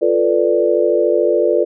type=chord; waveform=sine; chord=B half-diminished seventh; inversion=second; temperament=equal; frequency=349.2 / 440 / 493.9 / 587.3 Hz; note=F4 / A4 / B4 / D5; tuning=0 / 0 / 0 / 0 cents; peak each=-17 dBFS; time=0.01-1.65 s; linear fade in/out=20 ms; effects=none